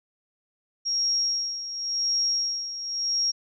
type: tone with tremolo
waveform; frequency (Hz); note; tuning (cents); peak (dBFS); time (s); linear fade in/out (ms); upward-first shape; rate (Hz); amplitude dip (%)
sine; 5590; F8; +1; -21; 0.85-3.32; 20; sine; 0.92; 70
effects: none